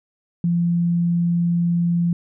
sine tone, 171.8 Hz, F3, 28 cents flat, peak -16 dBFS, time 0.44-2.13 s, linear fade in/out 2 ms, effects none

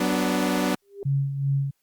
sawtooth chord, B minor, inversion second, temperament equal with one note detuned, 187.69 / 246.9 / 293.7 Hz, F#3 / B3 / D4, +25 / 0 / 0 cents, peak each -22 dBFS, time 0-0.75 s, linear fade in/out 5 ms
sine tone with exponential growth, 400.1 Hz, G4, 35 cents sharp, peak -28 dBFS, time 0.82-1.03 s, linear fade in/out 1 ms, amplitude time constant 45 ms
sine tone with tremolo, 138.59 Hz, C#3, in tune, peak -19 dBFS, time 1.05-1.71 s, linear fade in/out 10 ms, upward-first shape sine, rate 2.6 Hz, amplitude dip 60%
effects white hiss -73 dBFS RMS until 1.82 s + Opus 48 kbps

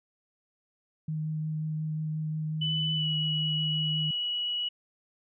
sine tone with vibrato, 155.56 Hz, D#3, in tune, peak -29 dBFS, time 1.08-4.11 s, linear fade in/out 5 ms, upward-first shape triangle, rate 5.6 Hz, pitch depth 12 cents each way
sine tone with pitch glide, 2995 to 2927 Hz, F#7 to F#7, +20 to -19 cents, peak -28 dBFS, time 2.61-4.69 s, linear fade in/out 10 ms, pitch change -39 cents, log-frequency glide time 2.96-3.08 s
effects none

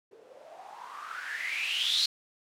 violet noise with low-pass filter sweep, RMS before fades -34 dBFS, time 0.11-2.06 s, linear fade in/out 5 ms, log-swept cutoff 410 to 4200 Hz, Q 9.2, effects none

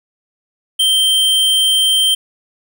square tone, 3136 Hz, G7, in tune, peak -11 dBFS, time 0.79-2.15 s, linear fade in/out 10 ms, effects none

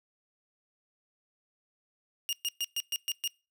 sawtooth tone bursts, 2839 Hz, F7, 28 cents sharp, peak -26 dBFS, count 7, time 2.29-3.276 s, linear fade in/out 0 ms, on 38 ms, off 120 ms, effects noise-tail reverb RT60 0.3 s tail -24 dB re dry

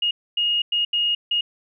sine tone bursts at uneven times, 2863 Hz, F7, 42 cents sharp, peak -18 dBFS, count 5, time 0.02-0.11 / 0.37-0.62 / 0.72-0.85 / 0.93-1.15 / 1.31-1.41 s, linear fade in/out 5 ms, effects none

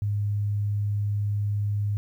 sine tone, 102.9 Hz, G#2, 16 cents flat, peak -23 dBFS, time 0.02-1.97 s, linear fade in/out 0 ms, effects 10-bit

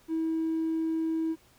triangle tone, 323 Hz, E4, 35 cents flat, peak -23 dBFS, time 0.08-1.36 s, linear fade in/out 50 ms, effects tanh soft clip ceiling -23 dBFS + pink hiss -61 dBFS RMS until 1.58 s

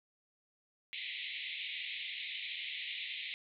pink band-pass noise, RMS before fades -42 dBFS, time 0.93-3.34 s, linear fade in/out 0 ms, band 2000 to 3900 Hz, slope 96 dB/octave, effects none

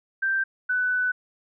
sine tone pair in turn, 1568 / 1495.7 Hz, G6 / F#6, 0 / +18 cents, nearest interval minor second, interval 82 cents, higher first, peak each -21 dBFS, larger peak neither, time 0.22-0.44 / 0.69-1.12 s, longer second, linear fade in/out 10 ms, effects none

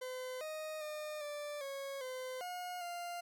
40% pulse tone with pitch steps, 510 / 622 / 607 / 588 / 550 / 513 / 719 / 698 Hz, C5 / D#5 / D#5 / D5 / C#5 / C5 / F#5 / F5, -44 / -1 / -43 / +2 / -14 / -34 / -50 / -1 cents, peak -40 dBFS, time 0.01-3.21 s, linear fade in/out 10 ms, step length 400 ms, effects none

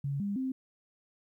sine tone with pitch steps, 140.1 / 201.5 / 261.7 Hz, C#3 / G3 / C4, +19 / +48 / 0 cents, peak -30 dBFS, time 0.04-0.52 s, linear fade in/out 5 ms, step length 160 ms, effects 12-bit

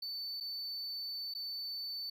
triangle tone with dropouts, 4516 Hz, C#8, 31 cents sharp, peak -37 dBFS, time 0.02-2.1 s, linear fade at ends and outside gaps 5 ms, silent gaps 0.402-0.407 / 1.339-1.349 s, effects none

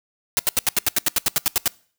white noise bursts, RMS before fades -18 dBFS, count 14, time 0.37-1.678 s, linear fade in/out 0 ms, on 21 ms, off 78 ms, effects noise-tail reverb RT60 0.5 s tail -24 dB re dry

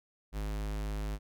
square tone, 51.91 Hz, G#1, in tune, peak -34 dBFS, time 0.32-1.19 s, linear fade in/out 50 ms, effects none

